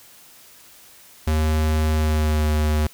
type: tone with pitch glide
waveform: square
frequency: 77.78 to 76.22 Hz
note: D#2 to D#2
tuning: 0 to -35 cents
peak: -18 dBFS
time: 1.27-2.87 s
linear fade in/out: 5 ms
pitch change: -35 cents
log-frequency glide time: 1.9-2.48 s
effects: white hiss -48 dBFS RMS until 2.93 s